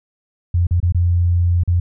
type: tone with dropouts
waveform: sine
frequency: 87.31 Hz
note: F2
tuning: in tune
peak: -12 dBFS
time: 0.54-1.8 s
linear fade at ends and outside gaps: 5 ms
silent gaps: 0.669-0.709 / 0.802-0.828 / 0.923-0.946 / 1.636-1.676 s
effects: none